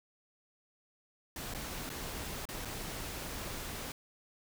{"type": "noise with dropouts", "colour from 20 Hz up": "pink", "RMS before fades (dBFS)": -41, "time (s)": [1.36, 3.92], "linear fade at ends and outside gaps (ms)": 2, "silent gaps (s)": [[1.539, 1.547], [1.893, 1.9], [2.454, 2.488], [2.65, 2.654]], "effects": []}